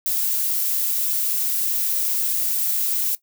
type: noise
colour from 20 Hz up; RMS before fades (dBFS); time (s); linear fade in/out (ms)
violet; -22; 0.06-3.15; 0
effects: noise-tail reverb RT60 0.1 s tail -17 dB re dry